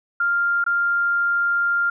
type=tone with dropouts; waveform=sine; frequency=1396.9 Hz; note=F6; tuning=in tune; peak=-17 dBFS; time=0.2-1.9 s; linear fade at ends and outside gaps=5 ms; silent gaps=0.641-0.663 s; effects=none